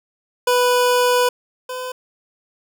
25% pulse tone pair in turn, 493.9 / 506.6 Hz, B4 / B4, 0 / +44 cents, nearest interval unison, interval 44 cents, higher second, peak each -10 / -22 dBFS, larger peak first, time 0.47-1.29 / 1.69-1.92 s, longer first, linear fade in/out 5 ms, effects none

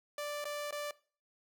sawtooth tone with dropouts, 587.3 Hz, D5, in tune, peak -33 dBFS, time 0.18-0.91 s, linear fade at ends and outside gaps 2 ms, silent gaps 0.443-0.453 / 0.709-0.725 s, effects noise-tail reverb RT60 0.4 s tail -20 dB re dry

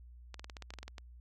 clicks, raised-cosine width 0.2 ms, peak -28 dBFS, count 12, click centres 0.343 / 0.395 / 0.444 / 0.498 / 0.568 / 0.623 / 0.705 / 0.738 / 0.787 / 0.83 / 0.88 / 0.982 s, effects added 60 Hz sine -51 dBFS peak until 1.2 s

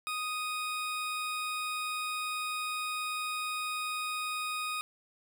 20% pulse tone, 1244.5 Hz, D#6, in tune, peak -28 dBFS, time 0.07-4.81 s, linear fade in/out 0 ms, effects none

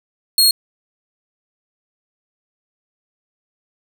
sawtooth tone, 4283 Hz, C8, 40 cents sharp, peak -7 dBFS, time 0.38-0.51 s, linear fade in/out 2 ms, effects none

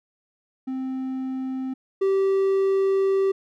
triangle tone pair in turn, 261.6 / 388.1 Hz, C4 / G4, 0 / -17 cents, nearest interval perfect fifth, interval 683 cents, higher second, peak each -24 / -16 dBFS, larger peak second, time 0.67-1.74 / 2.01-3.32 s, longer second, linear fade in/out 10 ms, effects none

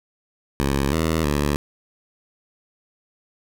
10% pulse tone with pitch steps, 69.1 / 80.4 / 72.7 Hz, C#2 / E2 / D2, -5 / -43 / -17 cents, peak -11 dBFS, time 0.6-1.56 s, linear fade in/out 0 ms, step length 320 ms, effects none

